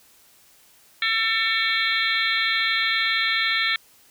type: harmonic tone with a mistuned harmonic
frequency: 447.8 Hz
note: A4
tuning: 30 cents sharp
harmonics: 3 / 4 / 5 / 6 / 7 / 8 / 9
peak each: -30 / -25 / -24 / -36 / -29 / -29 / -29 dBFS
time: 1.02-3.76 s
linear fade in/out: 2 ms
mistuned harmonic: 7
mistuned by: +76 cents
effects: white hiss -55 dBFS RMS until 4.1 s